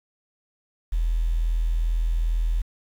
sine tone, 41.2 Hz, E1, in tune, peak -19 dBFS, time 0.92-2.62 s, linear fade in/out 10 ms, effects tanh soft clip ceiling -15 dBFS + 8-bit

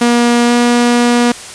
sawtooth tone with pitch glide, 238.6 to 240.5 Hz, A#3 to B3, +41 to -46 cents, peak -4 dBFS, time 0.01-1.32 s, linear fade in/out 5 ms, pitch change +13 cents, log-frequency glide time 0.46-0.52 s, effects white hiss -29 dBFS RMS until 1.54 s + resampled to 22050 Hz

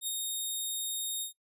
10% pulse tone with ADSR envelope, 3710 Hz, A#7, 9 cents flat, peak -22 dBFS, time 0.01-1.33 s, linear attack 61 ms, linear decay 33 ms, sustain -2 dB, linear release 110 ms, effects noise-tail reverb RT60 0.1 s tail -22 dB re dry + resampled to 32000 Hz

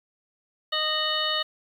harmonic tone with a mistuned harmonic, 618 Hz, D#5, 12 cents flat, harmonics 1 / 2 / 3 / 5 / 6 / 7, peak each -33 / -31 / -32 / -28 / -30 / -33 dBFS, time 0.72-1.43 s, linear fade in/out 10 ms, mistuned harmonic 5, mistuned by -66 cents, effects 9-bit

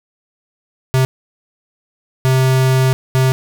square tone bursts at uneven times, 130.81 Hz, C3, in tune, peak -11 dBFS, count 3, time 0.94-1.05 / 2.25-2.93 / 3.15-3.32 s, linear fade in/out 0 ms, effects none

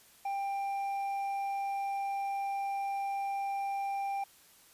sine tone with hard clipping, 792 Hz, G5, 18 cents sharp, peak -33 dBFS, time 0.25-4.24 s, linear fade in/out 5 ms, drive 4 dB, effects white hiss -60 dBFS RMS until 4.73 s + resampled to 32000 Hz

